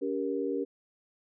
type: chord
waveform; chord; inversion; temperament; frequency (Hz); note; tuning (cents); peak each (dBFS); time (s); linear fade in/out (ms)
sine; G diminished; second; just; 282.2 / 392 / 470.4; Db4 / G4 / Bb4; +31 / 0 / +16; -33; 0.01-0.65; 20
effects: none